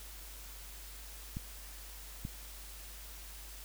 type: clicks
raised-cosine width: 5 ms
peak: -26 dBFS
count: 2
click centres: 1.369 / 2.251 s
effects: added 50 Hz sine -49 dBFS peak until 3.64 s + white hiss -51 dBFS RMS until 3.64 s